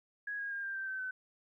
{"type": "tone with pitch steps", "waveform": "sine", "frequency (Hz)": [1661.2, 1636.4, 1612, 1588, 1564.3, 1541, 1518.1], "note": ["G#6", "G#6", "G6", "G6", "G6", "G6", "F#6"], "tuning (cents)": [0, -26, 48, 22, -4, -30, 44], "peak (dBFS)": -36, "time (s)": [0.27, 1.11], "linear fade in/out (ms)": 5, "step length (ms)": 120, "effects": ["13-bit"]}